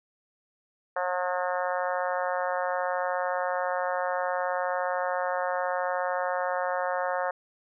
harmonic tone, 180.7 Hz, F#3, 41 cents flat, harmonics 3 / 4 / 5 / 6 / 7 / 8 / 9 / 10, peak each -30 / -32 / -34 / -36 / -37 / -38 / -39 / -40 dBFS, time 0.96-7.31 s, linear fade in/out 5 ms, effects none

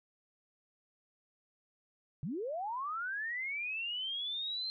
sine linear sweep, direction up, 124.9 to 4163 Hz, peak -35 dBFS, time 2.23-4.7 s, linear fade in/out 0 ms, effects none

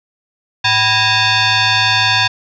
sine tone with frequency modulation, 982 Hz, B5, 10 cents flat, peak -10 dBFS, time 0.64-2.28 s, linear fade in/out 10 ms, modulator 874 Hz, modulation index 4.4, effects none

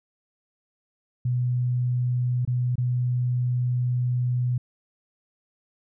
sine tone with dropouts, 123.9 Hz, B2, 6 cents sharp, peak -21 dBFS, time 1.25-4.58 s, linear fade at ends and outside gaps 5 ms, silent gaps 2.451-2.475 / 2.756-2.78 s, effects none

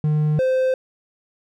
triangle tone pair in turn, 151.8 / 518.6 Hz, D#3 / C5, -42 / -15 cents, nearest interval octave + major sixth, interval 2127 cents, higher second, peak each -14 dBFS, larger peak neither, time 0.04-0.39 / 0.39-0.74 s, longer neither, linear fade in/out 2 ms, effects none

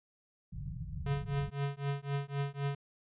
white low-pass noise, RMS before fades -41 dBFS, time 0.52-1.5 s, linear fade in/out 10 ms, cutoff 180 Hz, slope 96 dB/octave
square tone with tremolo, 140.8 Hz, C#3, 27 cents sharp, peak -30 dBFS, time 1.06-2.75 s, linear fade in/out 5 ms, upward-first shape triangle, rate 3.9 Hz, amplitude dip 100%
effects resampled to 8000 Hz

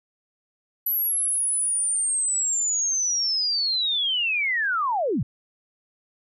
sine linear sweep, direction down, 11910 to 88.5 Hz, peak -21 dBFS, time 0.86-5.23 s, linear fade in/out 5 ms, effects none

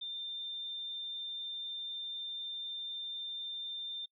sine tone, 3592 Hz, A7, 35 cents sharp, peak -38 dBFS, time 0.01-4.06 s, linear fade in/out 10 ms, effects noise-tail reverb RT60 0.1 s tail -23 dB re dry

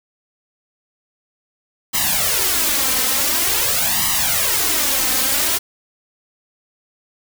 white noise with flanger, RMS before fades -18 dBFS, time 1.93-5.59 s, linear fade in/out 20 ms, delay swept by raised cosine 0.99 to 3.89 ms, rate 0.47 Hz, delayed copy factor +0.95, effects none

